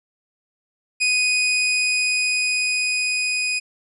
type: tone with level ramp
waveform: sawtooth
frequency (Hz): 2489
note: D#7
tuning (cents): 0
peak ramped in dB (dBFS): -13 to -17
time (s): 1-3.6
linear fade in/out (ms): 20
effects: resampled to 24000 Hz